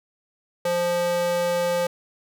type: tone with high-pass filter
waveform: square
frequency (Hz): 174.61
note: F3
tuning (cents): 0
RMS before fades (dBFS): -23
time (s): 0.65-1.87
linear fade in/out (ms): 5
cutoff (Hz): 430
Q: 3.4
effects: none